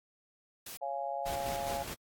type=noise; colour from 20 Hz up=white; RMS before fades=-44 dBFS; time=0.66-0.77 s; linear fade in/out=5 ms
type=chord; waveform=sine; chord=Db major; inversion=none; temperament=just; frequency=554.4 / 693 / 831.5 Hz; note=Db5 / F5 / Ab5; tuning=0 / -14 / +2 cents; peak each=-39 / -37 / -38 dBFS; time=0.81-1.84 s; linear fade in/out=20 ms
type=noise with tremolo; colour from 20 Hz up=pink; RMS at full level=-40 dBFS; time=1.25-1.95 s; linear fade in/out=20 ms; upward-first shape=square; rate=4.8 Hz; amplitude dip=35%
effects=AAC 64 kbps